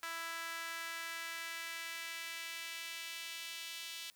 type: tone with high-pass filter sweep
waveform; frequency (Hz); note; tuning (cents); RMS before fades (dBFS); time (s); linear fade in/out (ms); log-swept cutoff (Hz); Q
sawtooth; 331.4; E4; +9; -44; 0.03-4.1; 0; 1400 to 3100; 1.7
effects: white hiss -69 dBFS RMS until 4.15 s